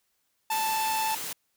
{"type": "tone with vibrato", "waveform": "45% pulse", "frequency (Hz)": 880, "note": "A5", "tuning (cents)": 0, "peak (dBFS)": -26, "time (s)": [0.5, 1.15], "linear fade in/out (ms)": 5, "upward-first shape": "triangle", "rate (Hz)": 16, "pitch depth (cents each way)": 10}
{"type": "high-pass noise", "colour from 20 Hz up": "white", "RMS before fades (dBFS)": -35, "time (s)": [0.51, 1.33], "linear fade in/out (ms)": 5, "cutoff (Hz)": 110, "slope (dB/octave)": 12}
{"effects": ["white hiss -74 dBFS RMS until 1.56 s"]}